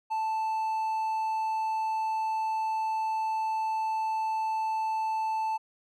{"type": "tone", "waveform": "triangle", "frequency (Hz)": 880, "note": "A5", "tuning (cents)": 0, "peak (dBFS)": -25, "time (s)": [0.1, 5.58], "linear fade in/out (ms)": 20, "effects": []}